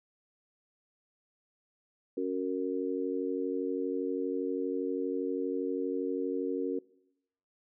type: harmonic tone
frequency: 92.5 Hz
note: F#2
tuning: in tune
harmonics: 3 / 4 / 5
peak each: -34 / -34 / -34 dBFS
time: 2.17-6.79 s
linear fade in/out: 5 ms
effects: noise-tail reverb RT60 0.8 s tail -21 dB re dry